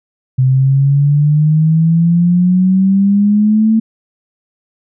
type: exponential sweep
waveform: sine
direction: up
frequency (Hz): 128.5 to 223.8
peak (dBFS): -7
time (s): 0.38-3.8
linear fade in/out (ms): 10
effects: none

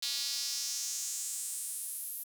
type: tone with high-pass filter sweep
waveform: square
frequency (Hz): 129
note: C3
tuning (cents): -24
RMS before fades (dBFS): -37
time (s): 0.02-2.24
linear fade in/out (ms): 10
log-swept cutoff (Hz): 4100 to 12000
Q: 3
effects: 10-bit

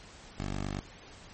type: tone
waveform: 10% pulse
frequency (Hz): 49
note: G1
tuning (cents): 0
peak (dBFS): -25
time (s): 0.38-0.81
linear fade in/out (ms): 10
effects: pink hiss -51 dBFS RMS until 1.33 s + MP3 32 kbps

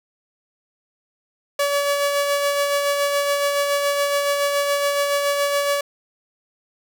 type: tone with tremolo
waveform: sawtooth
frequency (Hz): 570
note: C#5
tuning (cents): +48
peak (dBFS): -13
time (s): 1.59-5.81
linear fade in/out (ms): 5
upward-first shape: sine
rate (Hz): 7.1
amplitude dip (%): 35
effects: none

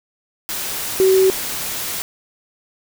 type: tone in noise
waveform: sine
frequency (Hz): 379.5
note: F#4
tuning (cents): +44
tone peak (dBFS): -10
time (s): 1-1.3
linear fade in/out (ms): 0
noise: white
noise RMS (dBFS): -25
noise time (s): 0.49-2.02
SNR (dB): +12
effects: none

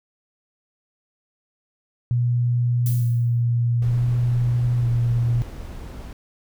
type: tone with vibrato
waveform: sine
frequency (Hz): 120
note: B2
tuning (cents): -49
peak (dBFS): -17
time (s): 2.11-5.42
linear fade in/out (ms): 0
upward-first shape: square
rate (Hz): 0.55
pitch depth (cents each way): 16
type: noise with exponential decay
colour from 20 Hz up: violet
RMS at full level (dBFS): -30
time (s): 2.86-3.42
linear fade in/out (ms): 2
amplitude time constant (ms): 120
type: noise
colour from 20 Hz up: brown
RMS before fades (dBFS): -34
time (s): 3.82-6.13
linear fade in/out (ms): 2
effects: none

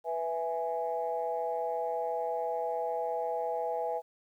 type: chord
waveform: sine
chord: E major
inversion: second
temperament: equal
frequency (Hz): 493.9 / 659.3 / 830.6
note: B4 / E5 / G#5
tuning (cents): 0 / 0 / 0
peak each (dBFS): -34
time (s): 0.04-4.02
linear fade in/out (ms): 50
effects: tanh soft clip ceiling -21 dBFS + 11-bit

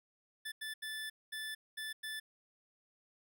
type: tone bursts at uneven times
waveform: 25% pulse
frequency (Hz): 1750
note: A6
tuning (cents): -10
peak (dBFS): -36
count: 6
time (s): 0.45-0.52 / 0.61-0.74 / 0.82-1.1 / 1.32-1.55 / 1.77-1.93 / 2.03-2.2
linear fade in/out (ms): 10
effects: none

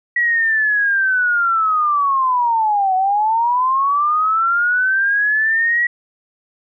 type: linear two-way sweep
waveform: sine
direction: down then up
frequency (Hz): 1933 to 740 to 1933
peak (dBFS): -13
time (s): 0.16-5.87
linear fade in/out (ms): 5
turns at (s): 2.95
effects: none

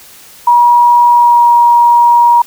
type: tone with pitch glide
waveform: sine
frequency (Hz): 959 to 950.7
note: A#5 to A#5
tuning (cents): +49 to +34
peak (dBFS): -3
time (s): 0.47-2.42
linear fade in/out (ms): 5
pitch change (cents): -15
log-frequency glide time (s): 1.09-1.47
effects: white hiss -37 dBFS RMS until 2.46 s

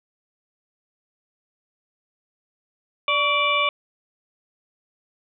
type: harmonic tone with a mistuned harmonic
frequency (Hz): 587.3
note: D5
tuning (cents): 0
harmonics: 1 / 2 / 4 / 5 / 6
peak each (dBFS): -27 / -22 / -22 / -27 / -28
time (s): 3.08-3.69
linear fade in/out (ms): 2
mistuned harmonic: 2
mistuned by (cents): -63
effects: none

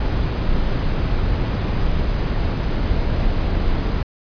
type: noise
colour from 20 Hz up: brown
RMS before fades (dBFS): -19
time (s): 0-4.03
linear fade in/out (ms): 5
effects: resampled to 11025 Hz

